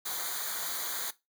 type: noise with comb filter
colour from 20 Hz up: white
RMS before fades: -35 dBFS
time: 0.05-1.11 s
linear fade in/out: 10 ms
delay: 0.37 ms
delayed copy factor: -0.85
effects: noise-tail reverb RT60 0.2 s tail -17 dB re dry

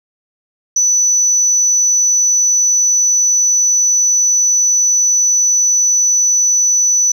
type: tone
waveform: sine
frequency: 5970 Hz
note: F#8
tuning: 15 cents sharp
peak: -8 dBFS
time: 0.76-7.12 s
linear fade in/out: 5 ms
effects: tanh soft clip ceiling -6 dBFS + 8-bit

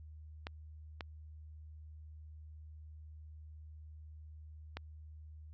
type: clicks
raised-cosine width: 0.3 ms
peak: -25 dBFS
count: 3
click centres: 0.469 / 1.008 / 4.77 s
effects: added 77 Hz sine -49 dBFS peak until 5.53 s + resampled to 16000 Hz

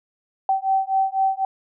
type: beating tone pair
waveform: sine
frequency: 769 / 773 Hz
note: G5 / G5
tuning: -33 / -24 cents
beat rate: 4 Hz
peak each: -21 dBFS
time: 0.49-1.45 s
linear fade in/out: 2 ms
effects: none

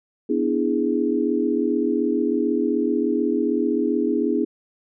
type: chord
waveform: sine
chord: E dominant seventh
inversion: second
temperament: equal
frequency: 246.9 / 293.7 / 329.6 / 415.3 Hz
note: B3 / D4 / E4 / G#4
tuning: 0 / 0 / 0 / 0 cents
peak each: -24 dBFS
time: 0.29-4.45 s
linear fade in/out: 10 ms
effects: none

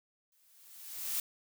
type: noise with exponential growth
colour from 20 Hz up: blue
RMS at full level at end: -32 dBFS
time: 0.32-1.2 s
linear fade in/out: 2 ms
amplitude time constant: 190 ms
effects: none

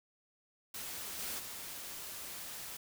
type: noise with level steps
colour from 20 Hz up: white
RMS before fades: -43 / -40 / -45 dBFS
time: 0.74-2.77 s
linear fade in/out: 5 ms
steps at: 1.18 / 1.38 s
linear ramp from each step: 20 ms
effects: none

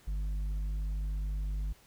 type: tone with tanh clipping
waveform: sine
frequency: 50.2 Hz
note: G1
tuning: 42 cents sharp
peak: -32 dBFS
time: 0.07-1.73 s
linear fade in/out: 10 ms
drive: 6 dB
effects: pink hiss -61 dBFS RMS until 1.86 s

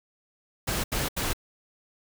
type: noise bursts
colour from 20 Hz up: pink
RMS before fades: -28 dBFS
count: 3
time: 0.67-1.334 s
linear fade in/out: 10 ms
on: 170 ms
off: 77 ms
effects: none

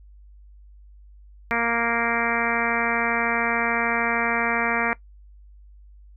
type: harmonic tone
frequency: 233.1 Hz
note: A#3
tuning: in tune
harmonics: 1 / 2 / 3 / 4 / 5 / 6 / 7 / 8 / 9 / 10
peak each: -30 / -30 / -30 / -30 / -30 / -30 / -30 / -30 / -30 / -30 dBFS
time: 1.51-4.93 s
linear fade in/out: 0 ms
effects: noise-tail reverb RT60 0.1 s tail -19 dB re dry + added 50 Hz sine -45 dBFS peak until 6.16 s

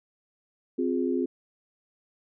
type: chord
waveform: sine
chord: F minor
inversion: second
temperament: equal with one note detuned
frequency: 261.6 / 354.7 / 415.3 Hz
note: C4 / F4 / Ab4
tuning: 0 / +27 / 0 cents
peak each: -27 / -28 / -31 dBFS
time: 0.78-1.26 s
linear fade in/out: 10 ms
effects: none

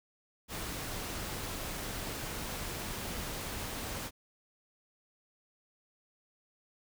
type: noise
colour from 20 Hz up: pink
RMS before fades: -39 dBFS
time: 0.48-4.11 s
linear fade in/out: 50 ms
effects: none

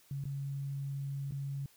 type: tone with dropouts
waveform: sine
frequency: 138.8 Hz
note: C#3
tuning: 3 cents sharp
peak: -35 dBFS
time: 0.11-1.66 s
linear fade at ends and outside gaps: 2 ms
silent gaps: 0.24-0.253 / 1.31-1.321 s
effects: white hiss -64 dBFS RMS until 1.76 s

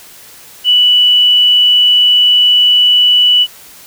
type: tone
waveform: sine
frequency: 2960 Hz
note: F#7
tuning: in tune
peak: -5 dBFS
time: 0.64-3.47 s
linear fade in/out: 50 ms
effects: white hiss -37 dBFS RMS until 3.86 s

